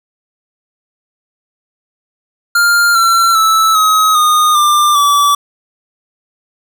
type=tone with pitch steps; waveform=square; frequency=1400 / 1355.4 / 1312.3 / 1270.5 / 1230.1 / 1190.9 / 1153 Hz; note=F6 / E6 / E6 / D#6 / D#6 / D6 / D6; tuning=+4 / +48 / -8 / +36 / -20 / +24 / -32 cents; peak=-8 dBFS; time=2.55-5.35 s; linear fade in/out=5 ms; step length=400 ms; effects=none